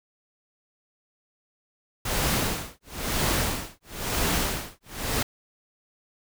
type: noise with tremolo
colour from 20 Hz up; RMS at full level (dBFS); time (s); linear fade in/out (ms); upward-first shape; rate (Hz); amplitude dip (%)
pink; -24; 2.05-5.23; 5; sine; 1; 100
effects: none